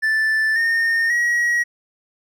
triangle tone with pitch steps, 1760 / 1831.6 / 1906 Hz, A6 / A#6 / A#6, 0 / -31 / +38 cents, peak -14 dBFS, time 0.02-1.64 s, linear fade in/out 20 ms, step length 540 ms, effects none

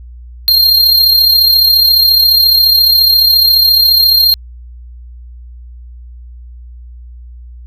square tone with amplitude modulation, 4203 Hz, C8, 7 cents sharp, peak -4 dBFS, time 0.48-4.34 s, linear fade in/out 0 ms, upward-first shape sine, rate 34.4 Hz, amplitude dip 45%, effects added 60 Hz sine -29 dBFS peak until 7.66 s

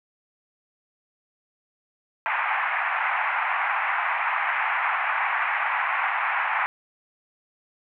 pink band-pass noise, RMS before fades -25 dBFS, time 2.26-6.66 s, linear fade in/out 0 ms, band 780 to 2400 Hz, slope 48 dB/octave, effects none

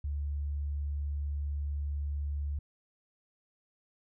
sine tone, 72.2 Hz, D2, 29 cents flat, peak -31 dBFS, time 0.04-2.59 s, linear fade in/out 5 ms, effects none

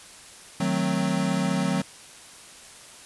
square chord, D# diminished seventh, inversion none, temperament equal, 155.56 / 185 / 220 / 261.6 Hz, D#3 / F#3 / A3 / C4, 0 / 0 / 0 / 0 cents, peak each -31 / -26 / -31 / -30 dBFS, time 0.6-1.82 s, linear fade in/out 5 ms, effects white hiss -46 dBFS RMS until 3.05 s + resampled to 24000 Hz

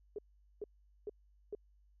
sine tone bursts, 415.3 Hz, G#4, in tune, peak -38 dBFS, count 4, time 0.16-1.55 s, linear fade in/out 2 ms, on 25 ms, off 430 ms, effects added 50 Hz sine -64 dBFS peak until 2 s

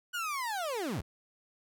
30% pulse linear sweep, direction down, 1480 to 48.54 Hz, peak -30 dBFS, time 0.13-1.02 s, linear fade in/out 20 ms, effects none

